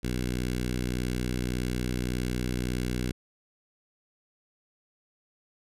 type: tone with notch filter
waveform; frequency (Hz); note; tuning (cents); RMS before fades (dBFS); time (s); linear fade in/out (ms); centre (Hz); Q
10% pulse; 61.74; B1; 0; -30; 0.03-3.12; 10; 900; 0.86
effects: resampled to 32000 Hz